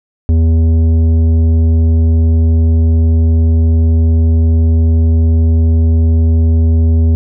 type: tone with tanh clipping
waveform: triangle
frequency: 81.3 Hz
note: E2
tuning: 23 cents flat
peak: -8 dBFS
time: 0.29-7.15 s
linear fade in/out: 0 ms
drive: 14 dB
effects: none